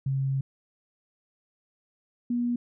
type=tone pair in turn; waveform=sine; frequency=135.2 / 240.9 Hz; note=C#3 / B3; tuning=-43 / -43 cents; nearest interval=minor seventh; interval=1000 cents; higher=second; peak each=-24 dBFS; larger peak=neither; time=0.06-0.41 / 2.3-2.56 s; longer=first; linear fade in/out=5 ms; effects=none